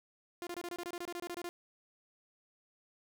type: tone bursts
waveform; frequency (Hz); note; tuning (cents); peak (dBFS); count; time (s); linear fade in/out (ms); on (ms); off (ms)
sawtooth; 349.2; F4; 0; -35; 15; 0.42-1.49; 0; 48; 25
effects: none